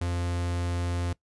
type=tone; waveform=45% pulse; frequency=87.31 Hz; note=F2; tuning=in tune; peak=-27 dBFS; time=0.01-1.13 s; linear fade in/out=5 ms; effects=noise-tail reverb RT60 0.1 s tail -20 dB re dry + resampled to 24000 Hz